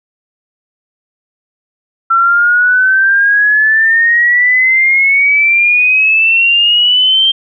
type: exponential sweep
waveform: sine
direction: up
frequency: 1343 to 3169 Hz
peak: -6 dBFS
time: 2.1-7.32 s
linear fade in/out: 10 ms
effects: none